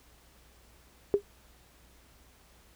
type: tone with exponential decay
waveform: sine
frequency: 404.7 Hz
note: G#4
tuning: 45 cents flat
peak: -16 dBFS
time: 1.14-1.22 s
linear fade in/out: 0 ms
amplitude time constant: 17 ms
effects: added 60 Hz sine -61 dBFS peak until 2.75 s + pink hiss -61 dBFS RMS until 2.75 s